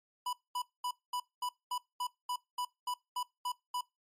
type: tone bursts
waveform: square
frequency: 987.8 Hz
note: B5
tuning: in tune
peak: -34 dBFS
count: 13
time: 0.26-3.81 s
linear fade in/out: 5 ms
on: 70 ms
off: 220 ms
effects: noise-tail reverb RT60 0.2 s tail -21 dB re dry + MP3 64 kbps